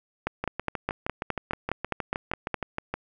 two click trains, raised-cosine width 0.5 ms, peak -14 / -11 dBFS, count 17 / 12, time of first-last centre 0.44-2.94 / 0.27-2.543 s, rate 6.4 / 4.84 Hz, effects none

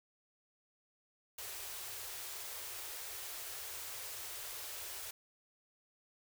white band-stop noise, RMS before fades -45 dBFS, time 1.38-5.11 s, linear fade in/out 5 ms, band 120 to 340 Hz, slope 96 dB/octave, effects none

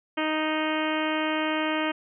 harmonic tone, 311.1 Hz, D#4, in tune, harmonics 1 / 2 / 3 / 4 / 5 / 6 / 7 / 8 / 9 / 10, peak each -28 / -31 / -33 / -34 / -35 / -36 / -36 / -37 / -38 / -38 dBFS, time 0.17-1.92 s, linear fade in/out 10 ms, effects none

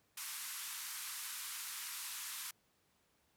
white band-pass noise, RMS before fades -45 dBFS, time 0.17-2.51 s, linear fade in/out 5 ms, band 950 to 14000 Hz, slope 48 dB/octave, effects pink hiss -75 dBFS RMS until 3.36 s + high-pass 80 Hz 12 dB/octave

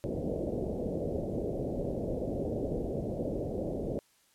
white low-pass noise, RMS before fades -34 dBFS, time 0.04-3.99 s, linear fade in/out 0 ms, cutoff 600 Hz, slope 48 dB/octave, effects white hiss -67 dBFS RMS until 4.34 s + low-pass 12000 Hz 12 dB/octave

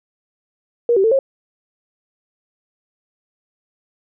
sine tone with pitch steps, 474.2 / 386.2 / 447.1 / 540 Hz, A#4 / G4 / A4 / C#5, +30 / -26 / +28 / -45 cents, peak -11 dBFS, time 0.89-1.19 s, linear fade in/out 2 ms, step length 75 ms, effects none

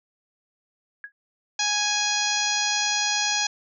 sine tone with exponential decay, 1661.2 Hz, G#6, in tune, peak -29 dBFS, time 1.04-1.12 s, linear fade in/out 1 ms, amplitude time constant 17 ms
harmonic tone, 830.6 Hz, G#5, in tune, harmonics 1 / 2 / 3 / 4 / 5 / 6 / 7 / 8, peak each -30 / -30 / -30 / -30 / -30 / -30 / -30 / -30 dBFS, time 1.59-3.47 s, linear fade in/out 5 ms
effects none

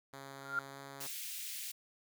5% pulse tone with pitch glide, 137.2 to 138.31 Hz, C#3 to C#3, -17 to -4 cents, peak -36 dBFS, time 0.13-1.07 s, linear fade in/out 5 ms, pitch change +13 cents, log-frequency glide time 0.66-0.81 s
sine tone with exponential growth, 1396.9 Hz, F6, in tune, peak -28 dBFS, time 0.37-0.59 s, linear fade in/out 2 ms, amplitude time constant 46 ms
white high-pass noise, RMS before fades -43 dBFS, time 1-1.72 s, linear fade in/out 10 ms, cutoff 2100 Hz, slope 24 dB/octave
effects none

